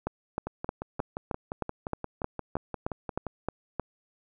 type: two click trains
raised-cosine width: 1 ms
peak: -19 / -15 dBFS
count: 17 / 13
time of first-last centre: 0.47-3.267 / 0.07-3.797 s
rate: 5.72 / 3.22 Hz
effects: none